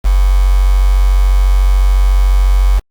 sine tone with quantisation, 46.98 Hz, F#1, 27 cents sharp, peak -6 dBFS, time 0.04-2.8 s, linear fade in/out 20 ms, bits 4, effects Opus 48 kbps

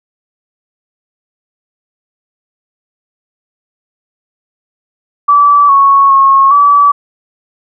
sine tone with pitch steps, 1155 / 1106 / 1090 / 1149 Hz, D6 / C#6 / C#6 / D6, -29 / -4 / -29 / -38 cents, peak -3 dBFS, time 5.28-6.92 s, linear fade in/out 10 ms, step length 410 ms, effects none

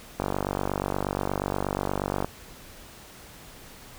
click train, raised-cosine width 1 ms, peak -12 dBFS, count 100, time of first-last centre 0.2-2.245 s, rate 48.4 Hz, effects pink hiss -47 dBFS RMS until 3.98 s

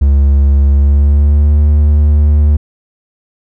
triangle tone with pitch glide, 70 to 74.16 Hz, C#2 to D2, +18 to +17 cents, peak -3 dBFS, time 0.01-2.57 s, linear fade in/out 10 ms, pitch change +99 cents, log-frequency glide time 0.73-1.59 s, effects none

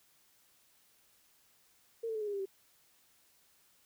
sine tone with pitch steps, 457.7 / 444.9 / 432.5 / 420.4 / 408.7 / 397.3 / 386.2 Hz, A#4 / A4 / A4 / G#4 / G#4 / G4 / G4, -32 / +19 / -30 / +21 / -28 / +23 / -26 cents, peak -34 dBFS, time 2.03-2.457 s, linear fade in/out 10 ms, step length 61 ms, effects white hiss -68 dBFS RMS until 3.85 s

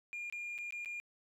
sine tone with dropouts, 2412 Hz, D7, 46 cents sharp, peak -37 dBFS, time 0.13-1 s, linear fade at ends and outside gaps 0 ms, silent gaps 0.299-0.325 / 0.58-0.586 / 0.707-0.724 / 0.848-0.858 s, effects tanh soft clip ceiling -38 dBFS + 12-bit

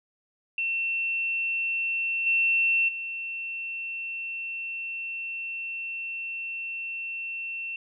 sine tone with level steps, 2700 Hz, E7, 41 cents sharp, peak -25 / -20 / -31 dBFS, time 0.58-7.76 s, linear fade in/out 2 ms, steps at 2.26 / 2.88 s, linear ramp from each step 10 ms, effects none

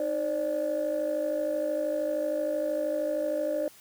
sine tone cluster, 309.8 / 539 / 592 Hz, D#4 / C#5 / D5, -7 / -49 / +14 cents, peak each -33 / -31 / -27 dBFS, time 0-3.68 s, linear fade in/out 2 ms, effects tanh soft clip ceiling -21 dBFS + white hiss -54 dBFS RMS until 3.8 s

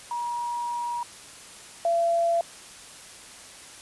sine tone pair in turn, 955 / 678.2 Hz, A#5 / E5, +42 / +49 cents, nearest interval tritone, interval 593 cents, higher first, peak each -27 / -20 dBFS, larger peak second, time 0.11-1.03 / 1.85-2.41 s, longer first, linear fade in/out 2 ms, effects white hiss -45 dBFS RMS until 3.81 s + resampled to 24000 Hz

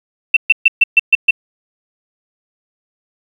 sine tone bursts, 2685 Hz, E7, 31 cents sharp, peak -4 dBFS, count 7, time 0.34-1.309 s, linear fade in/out 5 ms, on 27 ms, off 130 ms, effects 7-bit

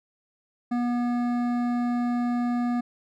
sine tone with hard clipping, 242 Hz, B3, 35 cents flat, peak -25 dBFS, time 0.71-2.81 s, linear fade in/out 10 ms, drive 12 dB, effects none

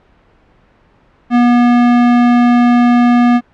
square tone, 241.7 Hz, B3, 37 cents flat, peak -7 dBFS, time 1.3-3.41 s, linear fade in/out 50 ms, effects pink hiss -50 dBFS RMS until 3.53 s + low-pass 2000 Hz 12 dB/octave

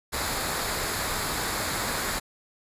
pink noise with comb filter, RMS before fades -29 dBFS, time 0.12-2.2 s, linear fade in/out 20 ms, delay 0.34 ms, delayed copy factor -0.5, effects resampled to 32000 Hz

